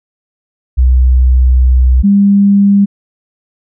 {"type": "tone pair in turn", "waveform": "sine", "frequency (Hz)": [63.3, 200.2], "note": ["B1", "G3"], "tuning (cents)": [43, 37], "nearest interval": "octave + minor sixth", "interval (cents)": 1994, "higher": "second", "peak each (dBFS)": -4, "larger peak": "neither", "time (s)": [[0.77, 2.03], [2.03, 2.86]], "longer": "first", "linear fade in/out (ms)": 20, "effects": []}